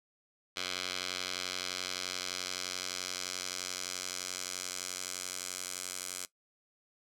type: tone with band-pass filter sweep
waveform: 10% pulse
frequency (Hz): 91.6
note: F#2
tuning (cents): -17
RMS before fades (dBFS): -39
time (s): 0.56-6.26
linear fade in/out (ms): 10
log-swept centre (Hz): 3900 to 8200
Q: 1.4
effects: noise-tail reverb RT60 0.1 s tail -17 dB re dry